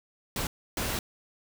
pink noise bursts at uneven times, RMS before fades -31 dBFS, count 2, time 0.36-0.47 / 0.77-0.99 s, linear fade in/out 2 ms, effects none

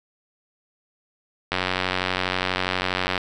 click train, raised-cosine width 0.3 ms, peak -6 dBFS, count 154, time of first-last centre 1.52-3.178 s, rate 92.3 Hz, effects none

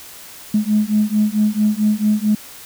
sine beating tone pair, 209.6 / 214.1 Hz, G#3 / A3, +16 / -47 cents, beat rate 4.5 Hz, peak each -16 / -16 dBFS, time 0.54-2.35 s, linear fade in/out 5 ms, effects tanh soft clip ceiling -6 dBFS + white hiss -38 dBFS RMS until 2.65 s

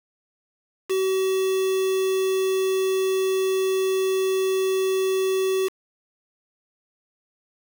triangle tone with quantisation, 380 Hz, F#4, 46 cents sharp, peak -18 dBFS, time 0.89-5.69 s, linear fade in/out 20 ms, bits 5, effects none

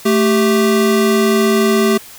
square tone pair together, 220.4 / 392 Hz, A3 / G4, +3 / 0 cents, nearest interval minor seventh, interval 997 cents, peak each -14 dBFS, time 0.05-1.98 s, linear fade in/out 10 ms, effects white hiss -37 dBFS RMS until 2.18 s

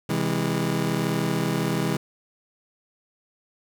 25% pulse chord, C augmented, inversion none, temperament just, 130.81 / 163.52 / 204.4 Hz, C3 / E3 / G#3, 0 / -14 / -27 cents, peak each -25 / -22 / -24 dBFS, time 0.09-1.97 s, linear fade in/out 5 ms, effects none

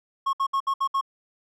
triangle tone bursts, 1090 Hz, C#6, 29 cents flat, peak -19 dBFS, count 6, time 0.26-1.012 s, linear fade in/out 10 ms, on 72 ms, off 64 ms, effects none

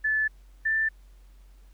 sine tone pair in turn, 1739 / 1772.5 Hz, A6 / A6, -21 / +12 cents, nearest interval unison, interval 33 cents, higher second, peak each -22 dBFS, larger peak neither, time 0.04-0.28 / 0.65-0.89 s, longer neither, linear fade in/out 10 ms, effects added 46 Hz sine -49 dBFS peak until 1.73 s + pink hiss -66 dBFS RMS until 1.73 s

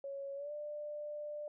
sine tone with pitch glide, 554.4 to 594.2 Hz, C#5 to D5, 0 to +20 cents, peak -40 dBFS, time 0.04-1.48 s, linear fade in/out 2 ms, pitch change +120 cents, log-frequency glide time 0.35-0.52 s, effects none

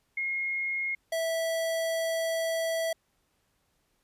sine / square tone pair in turn, 2150 / 655.7 Hz, C7 / E5, +47 / -9 cents, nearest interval octave + major sixth, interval 2056 cents, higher first, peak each -28 dBFS, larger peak neither, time 0.17-0.95 / 1.12-2.93 s, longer second, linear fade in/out 5 ms, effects pink hiss -73 dBFS RMS until 4.03 s + resampled to 32000 Hz

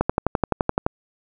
click train, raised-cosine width 1 ms, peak -4 dBFS, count 11, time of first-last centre 0.01-0.865 s, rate 11.7 Hz, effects none

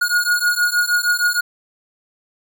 square beating tone pair, 1439 / 1445.4 Hz, F#6 / F#6, -49 / -41 cents, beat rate 6.4 Hz, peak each -19 dBFS, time 0.01-1.41 s, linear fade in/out 10 ms, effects none

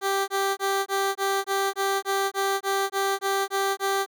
15% pulse tone bursts, 392 Hz, G4, in tune, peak -16 dBFS, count 14, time 0.01-4.063 s, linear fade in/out 50 ms, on 270 ms, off 21 ms, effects none

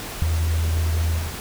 sine tone with ADSR envelope, 81.5 Hz, E2, 19 cents flat, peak -8 dBFS, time 0.22-1.35 s, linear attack 3 ms, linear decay 6 ms, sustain -10 dB, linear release 240 ms, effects tanh soft clip ceiling -8 dBFS + pink hiss -33 dBFS RMS until 1.4 s

